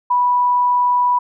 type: tone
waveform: sine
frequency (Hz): 983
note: B5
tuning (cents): -8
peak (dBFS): -12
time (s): 0.1-1.19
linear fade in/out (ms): 10
effects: none